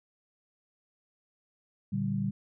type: chord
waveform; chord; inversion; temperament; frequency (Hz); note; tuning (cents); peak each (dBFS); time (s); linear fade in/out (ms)
sine; G minor; first; equal; 116.54 / 146.83 / 196; Bb2 / D3 / G3; 0 / 0 / 0; -34 / -34 / -30; 1.92-2.31; 10
effects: none